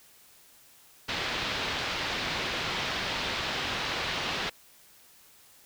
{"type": "low-pass noise", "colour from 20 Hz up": "white", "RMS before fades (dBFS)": -32, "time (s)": [1.08, 4.5], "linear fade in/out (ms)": 10, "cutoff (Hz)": 4100, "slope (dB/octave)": 24, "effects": ["white hiss -57 dBFS RMS until 5.65 s"]}